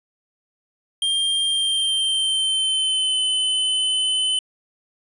square tone with pitch glide, 3192 to 3036 Hz, G7 to F#7, +31 to +44 cents, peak -19 dBFS, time 1.02-4.39 s, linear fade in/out 2 ms, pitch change -87 cents, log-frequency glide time 1.47-3.22 s, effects resampled to 24000 Hz

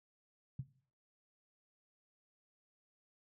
sine tone with exponential decay, 134.7 Hz, C#3, 49 cents flat, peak -34 dBFS, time 0.59-0.68 s, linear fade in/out 5 ms, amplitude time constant 19 ms, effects noise-tail reverb RT60 0.5 s tail -17 dB re dry

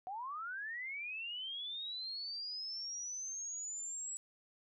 sine linear sweep, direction up, 720 to 7800 Hz, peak -40 dBFS, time 0.07-4.17 s, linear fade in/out 0 ms, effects none

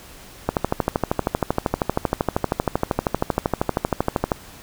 click train, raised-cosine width 1 ms, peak -4 dBFS, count 50, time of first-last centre 0.49-4.318 s, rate 12.8 Hz, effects pink hiss -43 dBFS RMS until 4.62 s

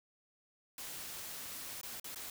white noise with dropouts, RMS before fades -45 dBFS, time 0.78-2.3 s, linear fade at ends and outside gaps 2 ms, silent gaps 1.813-1.831 / 1.999-2.043 / 2.147-2.158 s, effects none

